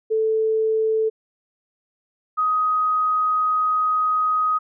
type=tone pair in turn; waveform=sine; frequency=440 / 1254.6 Hz; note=A4 / D#6; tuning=0 / +14 cents; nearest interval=octave + tritone; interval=1814 cents; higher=second; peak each=-17 dBFS; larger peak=neither; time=0.1-1.1 / 2.37-4.59 s; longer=second; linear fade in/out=20 ms; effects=none